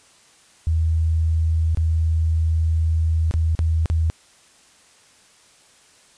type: tone with dropouts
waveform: sine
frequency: 80.7 Hz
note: E2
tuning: 36 cents flat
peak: -16 dBFS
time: 0.67-4.1 s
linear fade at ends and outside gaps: 0 ms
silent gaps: 1.748-1.772 / 3.311-3.339 / 3.551-3.591 / 3.858-3.9 s
effects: white hiss -53 dBFS RMS until 6.17 s + resampled to 22050 Hz